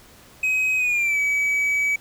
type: tone with pitch glide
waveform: triangle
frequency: 2531 to 2281 Hz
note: D#7 to C#7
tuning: +29 to +49 cents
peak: -17 dBFS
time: 0.43-1.96 s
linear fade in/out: 5 ms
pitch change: -180 cents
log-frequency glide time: 0.77-1.19 s
effects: pink hiss -49 dBFS RMS until 2 s